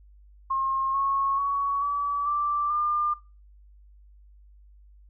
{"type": "tone with pitch steps", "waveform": "sine", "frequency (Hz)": [1072, 1096.4, 1121.4, 1147, 1173.1, 1199.8], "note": ["C6", "C#6", "C#6", "D6", "D6", "D6"], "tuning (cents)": [42, -19, 20, -41, -2, 37], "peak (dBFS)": -23, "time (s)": [0.5, 3.14], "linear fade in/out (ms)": 10, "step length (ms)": 440, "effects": ["noise-tail reverb RT60 0.3 s tail -19 dB re dry", "added 50 Hz sine -50 dBFS peak until 5.09 s"]}